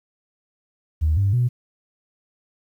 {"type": "tone with pitch steps", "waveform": "sine", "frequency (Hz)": [77.8, 98.9, 122.5], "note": ["D#2", "G2", "B2"], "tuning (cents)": [0, 16, -14], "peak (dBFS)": -15, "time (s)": [1.01, 1.49], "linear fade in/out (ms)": 20, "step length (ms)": 160, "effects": ["tanh soft clip ceiling -11 dBFS", "9-bit"]}